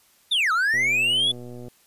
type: linear two-way sweep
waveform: triangle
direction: down then up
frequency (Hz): 3737 to 1245 to 3478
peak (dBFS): -17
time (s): 0.31-1.32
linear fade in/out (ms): 10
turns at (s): 0.52
type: click train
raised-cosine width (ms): 2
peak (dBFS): -27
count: 116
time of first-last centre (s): 0.74-1.683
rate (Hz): 122
effects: white hiss -59 dBFS RMS until 1.86 s + resampled to 32000 Hz